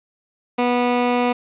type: tone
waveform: 15% pulse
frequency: 244.8 Hz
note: B3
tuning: 15 cents flat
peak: -10 dBFS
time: 0.58-1.33 s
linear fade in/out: 10 ms
effects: resampled to 8000 Hz + 8-bit